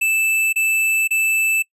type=tone bursts; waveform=square; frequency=2637 Hz; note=E7; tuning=in tune; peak=-16 dBFS; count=3; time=0.01-1.626 s; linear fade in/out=10 ms; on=520 ms; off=28 ms; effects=noise-tail reverb RT60 0.1 s tail -24 dB re dry + resampled to 32000 Hz